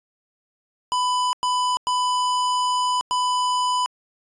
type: tone bursts at uneven times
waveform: square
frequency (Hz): 997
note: B5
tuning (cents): +16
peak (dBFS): -20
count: 4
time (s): 0.92-1.33 / 1.43-1.77 / 1.87-3.01 / 3.11-3.86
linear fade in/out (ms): 0
effects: resampled to 22050 Hz